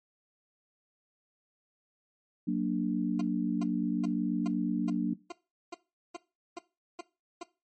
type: chord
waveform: sine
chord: Gb augmented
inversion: none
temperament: equal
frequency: 185 / 233.1 / 293.7 Hz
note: Gb3 / Bb3 / D4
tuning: 0 / 0 / 0 cents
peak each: -31 dBFS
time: 2.47-5.14 s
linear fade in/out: 10 ms
type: tone bursts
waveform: 20% pulse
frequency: 347.9 Hz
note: F4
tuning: 7 cents flat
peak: -32 dBFS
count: 11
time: 3.19-7.432 s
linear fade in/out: 5 ms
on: 22 ms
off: 400 ms
effects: noise-tail reverb RT60 0.3 s tail -19 dB re dry + MP3 32 kbps